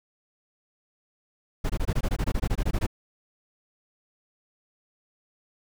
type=noise bursts; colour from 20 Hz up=brown; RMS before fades=-24 dBFS; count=16; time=1.64-2.867 s; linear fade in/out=10 ms; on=57 ms; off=21 ms; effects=none